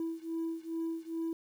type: beating tone pair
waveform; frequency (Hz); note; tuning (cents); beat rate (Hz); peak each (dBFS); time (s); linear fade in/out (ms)
sine; 327.6 / 330; E4 / E4; -11 / +2; 2.4; -35 / -36; 0-1.33; 2
effects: tanh soft clip ceiling -30 dBFS + 10-bit